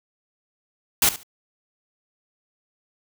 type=noise with echo; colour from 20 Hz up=white; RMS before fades=-17 dBFS; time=1.02-1.09 s; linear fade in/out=2 ms; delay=71 ms; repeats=2; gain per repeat=-15 dB; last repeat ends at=1.232 s; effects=none